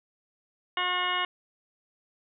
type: harmonic tone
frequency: 360.9 Hz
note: F#4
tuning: 43 cents flat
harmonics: 1 / 2 / 3 / 4 / 5 / 6 / 8 / 9 / 10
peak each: -41 / -36 / -30 / -36 / -35 / -34 / -31 / -42 / -42 dBFS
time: 0.77-1.25 s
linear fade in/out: 2 ms
effects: none